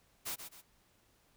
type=noise with echo; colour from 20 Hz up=white; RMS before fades=-39 dBFS; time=0.25-0.36 s; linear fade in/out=20 ms; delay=130 ms; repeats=2; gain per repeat=-8 dB; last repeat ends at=0.62 s; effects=pink hiss -70 dBFS RMS until 1.36 s